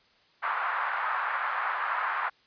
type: band-pass noise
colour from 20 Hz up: white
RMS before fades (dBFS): -30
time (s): 0.42-2.3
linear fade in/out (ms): 20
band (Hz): 900 to 1500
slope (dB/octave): 24
effects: white hiss -63 dBFS RMS until 2.46 s + resampled to 11025 Hz